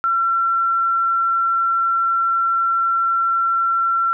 sine tone, 1356 Hz, E6, 49 cents sharp, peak -15 dBFS, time 0.04-4.13 s, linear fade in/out 0 ms, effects none

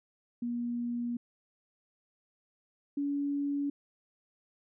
sine tone pair in turn, 239.1 / 284.3 Hz, A#3 / C#4, +44 / +44 cents, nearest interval minor third, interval 300 cents, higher second, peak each -31 / -29 dBFS, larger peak second, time 0.42-1.17 / 2.97-3.7 s, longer first, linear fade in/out 5 ms, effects none

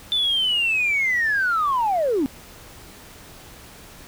sine linear sweep, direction down, 3547 to 248.7 Hz, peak -17 dBFS, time 0.12-2.26 s, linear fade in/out 0 ms, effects tanh soft clip ceiling -14 dBFS + pink hiss -44 dBFS RMS until 4.07 s

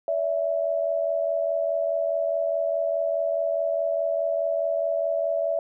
sine tone pair together, 574.5 / 659.3 Hz, D5 / E5, -38 / 0 cents, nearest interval major second, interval 238 cents, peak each -26 / -24 dBFS, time 0.08-5.59 s, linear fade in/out 2 ms, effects none

